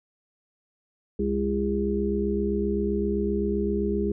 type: harmonic tone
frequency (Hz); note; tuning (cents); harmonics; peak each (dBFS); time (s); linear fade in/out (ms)
67.7; C#2; -40; 1 / 3 / 5 / 6; -31 / -27 / -30 / -27; 1.19-4.12; 5
effects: none